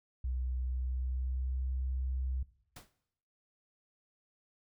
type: tone with pitch glide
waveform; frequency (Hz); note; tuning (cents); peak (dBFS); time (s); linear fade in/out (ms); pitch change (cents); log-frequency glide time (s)
sine; 63 to 64.66; B1 to C2; +35 to -20; -32; 0.24-2.43; 5; +45; 0.61-1.76
type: noise with exponential decay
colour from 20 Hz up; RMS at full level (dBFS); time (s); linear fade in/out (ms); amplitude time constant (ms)
pink; -45; 2.76-2.93; 5; 36
effects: noise-tail reverb RT60 0.8 s tail -18 dB re dry